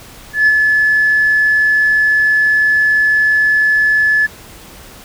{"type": "tone with ADSR envelope", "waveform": "sine", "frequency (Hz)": 1723, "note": "A6", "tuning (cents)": -37, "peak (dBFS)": -4, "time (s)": [0.33, 4.27], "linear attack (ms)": 140, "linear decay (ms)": 43, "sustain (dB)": -4, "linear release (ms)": 18, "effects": ["tanh soft clip ceiling -4 dBFS", "pink hiss -37 dBFS RMS until 5.04 s"]}